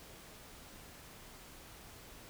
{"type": "silence", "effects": ["pink hiss -54 dBFS RMS until 2.29 s"]}